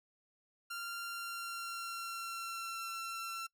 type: tone with pitch glide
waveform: sawtooth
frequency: 1386 to 1351.2 Hz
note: F6 to E6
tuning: -14 to +42 cents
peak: -36 dBFS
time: 0.7-3.47 s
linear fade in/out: 10 ms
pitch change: -44 cents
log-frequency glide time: 1.03-2.81 s
effects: noise-tail reverb RT60 0.1 s tail -22 dB re dry